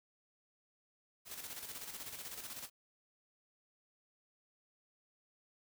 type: noise with tremolo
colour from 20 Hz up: white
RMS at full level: -45 dBFS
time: 1.25-2.7 s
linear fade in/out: 50 ms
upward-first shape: square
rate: 16 Hz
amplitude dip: 50%
effects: none